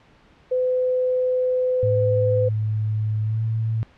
sine tone, 507 Hz, B4, 45 cents sharp, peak -18 dBFS, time 0.51-2.49 s, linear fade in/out 10 ms
sine tone with pitch glide, 107.7 to 111.56 Hz, A2 to A2, -37 to +24 cents, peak -20 dBFS, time 1.83-3.83 s, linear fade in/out 0 ms, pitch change +61 cents, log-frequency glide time 3.23-3.41 s
effects pink hiss -54 dBFS RMS until 3.97 s + low-pass 3000 Hz 12 dB/octave

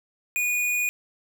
square tone, 2457 Hz, D#7, 22 cents flat, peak -23 dBFS, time 0.36-0.89 s, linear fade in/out 0 ms, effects none

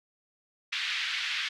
white band-pass noise, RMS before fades -32 dBFS, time 0.72-1.49 s, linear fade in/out 10 ms, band 1600 to 3700 Hz, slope 24 dB/octave, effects none

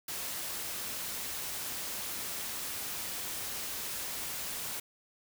white noise, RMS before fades -38 dBFS, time 0.08-4.8 s, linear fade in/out 5 ms, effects none

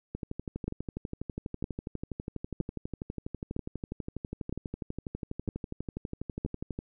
two click trains, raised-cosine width 3 ms, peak -18 / -22 dBFS, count 7 / 82, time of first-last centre 0.68-6.449 / 0.15-6.789 s, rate 1.04 / 12.2 Hz, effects none

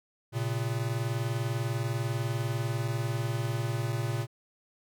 square tone pair together, 115.39 / 135.5 Hz, A#2 / C#3, -17 / -39 cents, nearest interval minor third, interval 278 cents, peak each -31 / -34 dBFS, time 0.32-4.27 s, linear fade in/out 50 ms, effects none

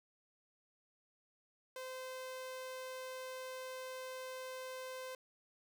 sawtooth tone, 516 Hz, C5, 24 cents flat, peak -40 dBFS, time 1.76-5.15 s, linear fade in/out 2 ms, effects none

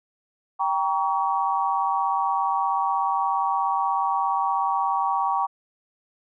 sine chord, G diminished, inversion none, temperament just, 784 / 940.8 / 1128.9 Hz, G5 / Bb5 / Db6, 0 / +16 / +31 cents, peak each -25 dBFS, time 0.59-5.47 s, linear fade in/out 20 ms, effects none

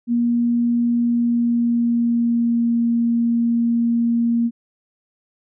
sine tone with pitch glide, 237.4 to 234 Hz, A#3 to A#3, +32 to +7 cents, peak -15 dBFS, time 0.07-4.51 s, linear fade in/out 50 ms, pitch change -25 cents, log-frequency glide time 1.01-2.76 s, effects none

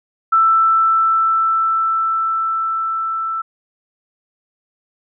sine tone with level ramp, 1327 Hz, E6, 11 cents sharp, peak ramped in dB -9 to -19 dBFS, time 0.32-3.42 s, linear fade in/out 10 ms, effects none

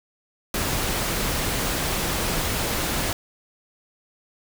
pink noise, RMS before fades -25 dBFS, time 0.54-3.13 s, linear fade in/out 2 ms, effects none

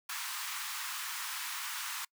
pink high-pass noise, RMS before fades -39 dBFS, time 0.09-2.05 s, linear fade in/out 5 ms, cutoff 950 Hz, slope 48 dB/octave, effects noise-tail reverb RT60 0.1 s tail -26 dB re dry

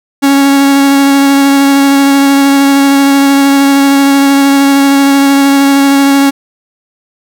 45% pulse tone with vibrato, 277.2 Hz, C#4, in tune, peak -4 dBFS, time 0.22-6.31 s, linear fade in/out 20 ms, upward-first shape sine, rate 13 Hz, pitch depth 12 cents each way, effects none

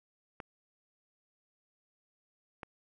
clicks, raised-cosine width 0.5 ms, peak -26 dBFS, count 2, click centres 0.402 / 2.632 s, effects none

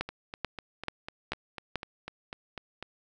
two click trains, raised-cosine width 0.3 ms, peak -22 / -14 dBFS, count 12 / 5, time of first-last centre 0.09-2.826 / 0.01-1.757 s, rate 4.02 / 2.29 Hz, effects none

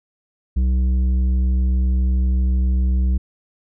sine tone with tanh clipping, 63.4 Hz, B1, 46 cents sharp, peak -16 dBFS, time 0.56-3.18 s, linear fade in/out 10 ms, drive 8 dB, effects none

